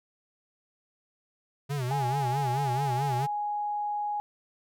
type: tone with vibrato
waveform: square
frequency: 133.7 Hz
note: C3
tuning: 38 cents sharp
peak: -29 dBFS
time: 1.69-3.27 s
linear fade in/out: 20 ms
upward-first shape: sine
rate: 4.6 Hz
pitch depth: 150 cents each way
type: tone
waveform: sine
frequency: 830.6 Hz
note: G#5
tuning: in tune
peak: -28 dBFS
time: 1.91-4.2 s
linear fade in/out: 0 ms
effects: none